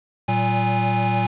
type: tone cluster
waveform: square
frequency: 115.7 / 190.6 / 820 Hz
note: A#2 / G3 / G#5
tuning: -13 / -48 / -22 cents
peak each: -23 / -26 / -22 dBFS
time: 0.28-1.27 s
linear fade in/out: 10 ms
effects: resampled to 8000 Hz + 7-bit